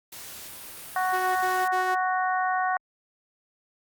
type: noise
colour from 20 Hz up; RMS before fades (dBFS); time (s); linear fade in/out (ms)
white; -41; 0.12-1.68; 5
type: harmonic tone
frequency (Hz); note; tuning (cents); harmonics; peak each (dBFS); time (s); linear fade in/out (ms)
370.6; F#4; +3; 2 / 3 / 4 / 5; -25 / -29 / -31 / -33; 0.96-2.77; 2
type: tone bursts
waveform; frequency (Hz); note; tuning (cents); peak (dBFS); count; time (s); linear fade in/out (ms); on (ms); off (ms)
sawtooth; 368.2; F#4; -8; -27; 3; 1.12-1.956; 20; 240; 58
effects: Opus 48 kbps